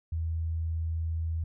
sine tone, 81.5 Hz, E2, 19 cents flat, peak -28 dBFS, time 0.12-1.44 s, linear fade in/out 5 ms, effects none

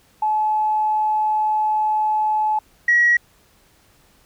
sine tone pair in turn, 858 / 1911.7 Hz, A5 / A#6, -44 / +43 cents, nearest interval octave + major second, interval 1387 cents, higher second, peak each -16 / -11 dBFS, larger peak second, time 0.22-2.59 / 2.88-3.17 s, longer first, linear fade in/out 5 ms, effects tanh soft clip ceiling -7 dBFS + pink hiss -56 dBFS RMS until 4.25 s

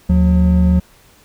triangle tone pair together, 75.97 / 180.7 Hz, D#2 / F#3, -41 / -41 cents, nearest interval octave + minor third, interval 1500 cents, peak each -10 dBFS, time 0.09-0.8 s, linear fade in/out 10 ms, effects pink hiss -49 dBFS RMS until 1.24 s

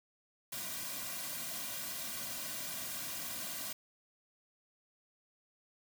white noise with comb filter, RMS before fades -41 dBFS, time 0.52-3.73 s, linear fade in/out 5 ms, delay 2.3 ms, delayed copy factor -0.95, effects none

